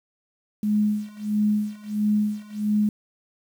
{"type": "tone with tremolo", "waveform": "sine", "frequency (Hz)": 210.2, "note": "G#3", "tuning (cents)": 21, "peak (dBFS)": -17, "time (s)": [0.63, 2.89], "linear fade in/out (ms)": 2, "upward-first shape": "sine", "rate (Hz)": 1.5, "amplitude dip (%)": 95, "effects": ["8-bit"]}